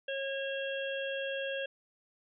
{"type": "harmonic tone", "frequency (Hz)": 545, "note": "C#5", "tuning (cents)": -29, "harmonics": [1, 3, 5, 6], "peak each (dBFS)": [-35, -40, -42, -43], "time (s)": [0.08, 1.66], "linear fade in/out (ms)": 5, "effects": []}